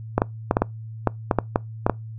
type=clicks; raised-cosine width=1 ms; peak=-3 dBFS; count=11; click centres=0.18 / 0.219 / 0.511 / 0.569 / 0.62 / 1.073 / 1.312 / 1.387 / 1.559 / 1.865 / 1.897 s; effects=noise-tail reverb RT60 0.2 s tail -24 dB re dry + added 111 Hz sine -33 dBFS peak until 2.18 s